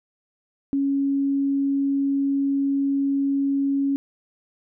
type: tone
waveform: sine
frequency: 277 Hz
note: C#4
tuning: 1 cent flat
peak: -19 dBFS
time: 0.73-3.96 s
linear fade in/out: 0 ms
effects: none